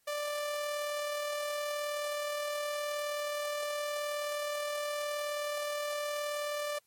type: tone with amplitude modulation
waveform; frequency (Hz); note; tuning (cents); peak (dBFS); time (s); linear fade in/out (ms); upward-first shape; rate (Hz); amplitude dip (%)
sawtooth; 589; D5; +5; -28; 0.07-6.79; 10; sine; 39.1; 25
effects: white hiss -72 dBFS RMS until 6.86 s + MP3 64 kbps